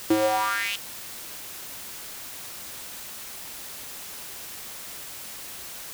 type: tone with high-pass filter sweep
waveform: square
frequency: 107.2 Hz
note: A2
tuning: 45 cents flat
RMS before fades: -24 dBFS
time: 0.1-0.76 s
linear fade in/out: 5 ms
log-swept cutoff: 320 to 3100 Hz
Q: 4.9
effects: white hiss -39 dBFS RMS until 5.93 s